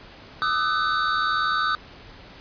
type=tone cluster; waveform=square; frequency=1211 / 1291 / 1509 Hz; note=D#6 / E6 / F#6; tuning=-47 / -37 / +34 cents; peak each=-26 dBFS; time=0.42-1.75 s; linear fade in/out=0 ms; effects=pink hiss -45 dBFS RMS until 2.4 s + resampled to 11025 Hz